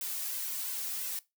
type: noise with flanger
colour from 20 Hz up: blue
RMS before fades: -36 dBFS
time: 0.01-1.19 s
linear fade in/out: 2 ms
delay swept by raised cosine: 1.9 to 2.86 ms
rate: 2.9 Hz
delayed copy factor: +0.75
effects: noise-tail reverb RT60 0.2 s tail -19 dB re dry